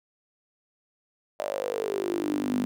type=tone with high-pass filter sweep; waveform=sawtooth; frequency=50 Hz; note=G1; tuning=35 cents sharp; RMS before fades=-29 dBFS; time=1.39-2.65 s; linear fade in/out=0 ms; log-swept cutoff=620 to 230 Hz; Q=9.2; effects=none